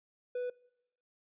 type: tone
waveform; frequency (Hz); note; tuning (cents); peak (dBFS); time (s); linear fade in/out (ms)
triangle; 494.5; B4; +2; -31; 0.35-0.5; 5
effects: noise-tail reverb RT60 0.9 s tail -24 dB re dry + resampled to 8000 Hz